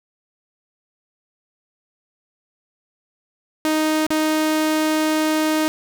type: tone with dropouts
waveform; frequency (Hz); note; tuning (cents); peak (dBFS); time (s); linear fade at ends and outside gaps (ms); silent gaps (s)
sawtooth; 311.1; D#4; 0; -13; 3.65-5.68; 0; 4.066-4.105
effects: none